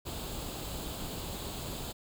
pink noise with comb filter, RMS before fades -39 dBFS, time 0.05-1.93 s, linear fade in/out 20 ms, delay 0.26 ms, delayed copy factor +0.6, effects none

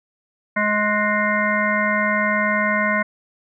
harmonic tone with a mistuned harmonic, 210.2 Hz, G#3, 21 cents sharp, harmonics 1 / 3 / 5 / 7 / 9 / 10, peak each -24 / -24 / -24 / -24 / -24 / -24 dBFS, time 0.56-3.03 s, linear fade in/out 10 ms, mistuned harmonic 9, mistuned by -44 cents, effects none

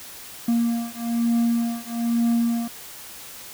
triangle beating tone pair, 233.1 / 234.2 Hz, A#3 / A#3, 0 / +8 cents, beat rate 1.1 Hz, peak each -21 dBFS, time 0.48-2.68 s, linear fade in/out 5 ms, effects white hiss -40 dBFS RMS until 3.53 s

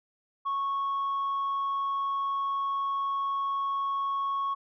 sine tone, 1104 Hz, C#6, 7 cents flat, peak -25 dBFS, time 0.45-4.55 s, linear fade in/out 20 ms, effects tanh soft clip ceiling -25 dBFS

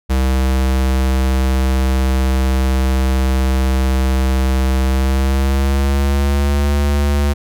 square tone with pitch glide, 65.41 to 71.74 Hz, C2 to D2, 0 to -40 cents, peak -13 dBFS, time 0.09-7.34 s, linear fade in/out 20 ms, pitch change +160 cents, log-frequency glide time 4.84-6.73 s, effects none

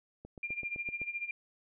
click train, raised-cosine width 2 ms, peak -33 dBFS, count 7, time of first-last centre 0.25-1.016 s, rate 7.83 Hz
sine tone with tremolo, 2394 Hz, D7, 33 cents sharp, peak -32 dBFS, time 0.43-1.31 s, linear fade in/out 2 ms, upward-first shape sine, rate 14 Hz, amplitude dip 80%
effects none

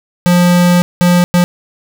square tone bursts at uneven times, 176.6 Hz, F3, 20 cents sharp, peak -7 dBFS, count 3, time 0.26-0.82 / 1.01-1.24 / 1.34-1.44 s, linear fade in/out 0 ms, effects none

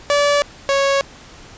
sawtooth tone pair in turn, 577 / 552.6 Hz, D5 / C#5, -31 / -6 cents, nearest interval minor second, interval 75 cents, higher first, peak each -9 / -10 dBFS, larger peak first, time 0.1-0.42 / 0.69-1.01 s, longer neither, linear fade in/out 0 ms, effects pink hiss -41 dBFS RMS until 1.57 s + resampled to 16000 Hz

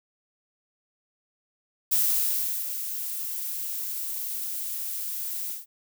violet noise with ADSR envelope, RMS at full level -22 dBFS, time 1.91-5.66 s, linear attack 13 ms, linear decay 740 ms, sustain -10 dB, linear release 160 ms, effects none

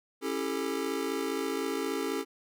square chord, A dominant seventh, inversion first, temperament just, 275 / 330 / 396 / 440 Hz, C#4 / E4 / G4 / A4, -14 / +2 / +18 / 0 cents, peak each -36 / -38 / -36 / -36 dBFS, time 0.21-2.25 s, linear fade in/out 50 ms, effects none

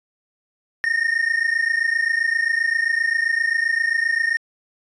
triangle tone pair together, 1823.4 / 1851 Hz, A#6 / A#6, -39 / -13 cents, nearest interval unison, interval 26 cents, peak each -19 dBFS, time 0.84-4.37 s, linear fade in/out 0 ms, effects resampled to 24000 Hz

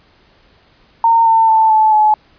sine tone with pitch steps, 916 / 900.3 / 884.8 / 869.6 / 854.7 Hz, A#5 / A5 / A5 / A5 / G#5, -31 / +39 / +9 / -21 / +49 cents, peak -7 dBFS, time 1.04-2.14 s, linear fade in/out 2 ms, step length 220 ms, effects pink hiss -51 dBFS RMS until 2.38 s + resampled to 11025 Hz

